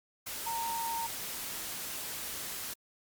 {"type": "tone in noise", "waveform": "sine", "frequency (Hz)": 920, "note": "A#5", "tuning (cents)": -23, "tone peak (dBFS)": -33, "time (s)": [0.46, 1.07], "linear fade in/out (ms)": 10, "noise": "white", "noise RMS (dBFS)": -39, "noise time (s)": [0.26, 2.74], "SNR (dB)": 3, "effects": ["Opus 48 kbps"]}